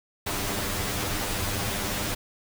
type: noise with comb filter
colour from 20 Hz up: pink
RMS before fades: -29 dBFS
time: 0.26-2.15 s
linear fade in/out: 10 ms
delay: 10 ms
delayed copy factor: +0.85
effects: none